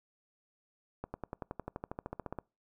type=accelerating click train; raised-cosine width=1 ms; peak=-24 dBFS; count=18; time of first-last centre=1.04-2.387 s; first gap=100 ms; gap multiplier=0.97; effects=noise-tail reverb RT60 0.3 s tail -26 dB re dry